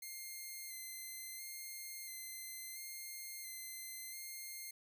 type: tone with vibrato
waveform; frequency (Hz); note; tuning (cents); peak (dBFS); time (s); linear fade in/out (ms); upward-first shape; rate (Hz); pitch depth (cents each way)
5% pulse; 2093; C7; 0; -36; 0.02-4.71; 5; square; 0.73; 22
effects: none